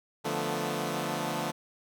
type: chord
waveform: 10% pulse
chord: B half-diminished seventh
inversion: first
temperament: equal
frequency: 146.83 / 174.61 / 220 / 246.9 Hz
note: D3 / F3 / A3 / B3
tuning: 0 / 0 / 0 / 0 cents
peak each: -27 / -27 / -27 / -29 dBFS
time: 0.24-1.52 s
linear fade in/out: 20 ms
effects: none